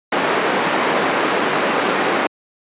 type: band-pass noise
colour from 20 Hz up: pink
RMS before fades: -18 dBFS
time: 0.12-2.27 s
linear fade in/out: 5 ms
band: 300 to 2200 Hz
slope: 12 dB/octave
effects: high-pass 150 Hz 12 dB/octave + resampled to 8000 Hz